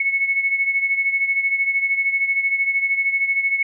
sine beating tone pair, 2199 / 2212 Hz, C#7 / C#7, -14 / -4 cents, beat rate 13 Hz, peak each -18 / -24 dBFS, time 0-3.63 s, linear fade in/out 5 ms, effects none

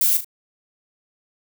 violet noise with echo, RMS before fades -18 dBFS, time 0.01-0.17 s, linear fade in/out 2 ms, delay 38 ms, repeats 2, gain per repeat -9 dB, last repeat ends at 0.246 s, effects none

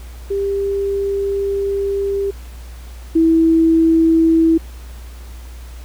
sine tone pair in turn, 396.8 / 326.3 Hz, G4 / E4, +21 / -18 cents, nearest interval minor third, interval 339 cents, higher first, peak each -16 / -9 dBFS, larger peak second, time 0.3-2.31 / 3.15-4.58 s, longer first, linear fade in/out 10 ms, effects added 60 Hz sine -31 dBFS peak until 5.84 s + pink hiss -44 dBFS RMS until 5.84 s

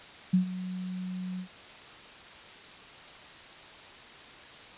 sine tone with ADSR envelope, 183.8 Hz, F#3, 11 cents flat, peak -18 dBFS, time 0.33-1.48 s, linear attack 11 ms, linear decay 110 ms, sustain -15 dB, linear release 90 ms, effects white hiss -48 dBFS RMS until 4.77 s + resampled to 8000 Hz

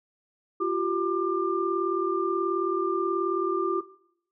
sine tone cluster, 345.6 / 384.2 / 1193 Hz, F4 / G4 / D6, -18 / -35 / +27 cents, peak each -28 dBFS, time 0.6-3.81 s, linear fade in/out 10 ms, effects noise-tail reverb RT60 0.7 s tail -18 dB re dry

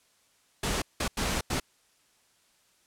pink noise bursts at uneven times, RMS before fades -29 dBFS, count 4, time 0.63-0.82 / 1-1.08 / 1.17-1.41 / 1.5-1.6 s, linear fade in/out 5 ms, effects white hiss -66 dBFS RMS until 2.86 s + low-pass 10000 Hz 12 dB/octave

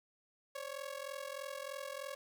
sawtooth ring-modulated tone, 554.4 Hz, C#5, in tune, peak -35 dBFS, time 0.55-2.15 s, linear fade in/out 0 ms, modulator 21.6 Hz, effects none

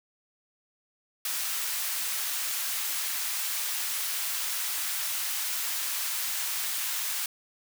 white high-pass noise, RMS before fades -31 dBFS, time 1.25-7.26 s, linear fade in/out 2 ms, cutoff 1100 Hz, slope 12 dB/octave, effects none

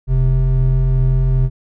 triangle tone pair together, 42.59 / 130.3 Hz, F1 / C3, -43 / -7 cents, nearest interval octave + perfect fifth, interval 1936 cents, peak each -12 dBFS, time 0.07-1.5 s, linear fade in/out 50 ms, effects none

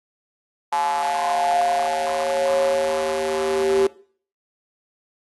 square tone with high-pass filter sweep, 78.2 Hz, D#2, 9 cents sharp, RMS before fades -21 dBFS, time 0.72-3.87 s, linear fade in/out 5 ms, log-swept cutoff 860 to 400 Hz, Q 9.2, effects noise-tail reverb RT60 0.5 s tail -20 dB re dry + AAC 32 kbps

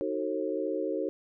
sine chord, D# diminished seventh, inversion none, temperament just, 311.1 / 373.4 / 448 / 537.6 Hz, D#4 / F#4 / A4 / C5, 0 / +16 / +31 / +47 cents, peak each -34 dBFS, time 0.01-1.09 s, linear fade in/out 0 ms, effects none

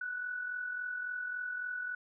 sine tone with amplitude modulation, 1480 Hz, F#6, in tune, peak -33 dBFS, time 0.01-1.95 s, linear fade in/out 5 ms, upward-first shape sine, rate 43.6 Hz, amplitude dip 50%, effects none

